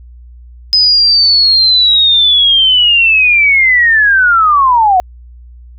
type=linear sweep; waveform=sine; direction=down; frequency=5060 to 708 Hz; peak=-5 dBFS; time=0.73-5 s; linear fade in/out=0 ms; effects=added 60 Hz sine -32 dBFS peak until 5.78 s